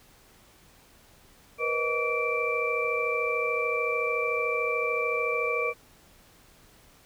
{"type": "tone cluster", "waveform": "sine", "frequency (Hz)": [476.4, 510, 622, 1146, 2346], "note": ["A#4", "C5", "D#5", "D6", "D7"], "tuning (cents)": [38, -44, -1, -43, -2], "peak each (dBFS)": [-29, -36, -36, -32, -29], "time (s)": [1.58, 5.74], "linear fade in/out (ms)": 50, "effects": ["pink hiss -57 dBFS RMS until 7.05 s"]}